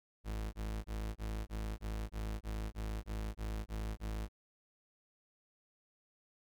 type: tone bursts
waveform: 40% pulse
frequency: 53.5 Hz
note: A1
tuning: 48 cents flat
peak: -36 dBFS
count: 13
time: 0.24-4.286 s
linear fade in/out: 50 ms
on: 290 ms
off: 23 ms
effects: Opus 48 kbps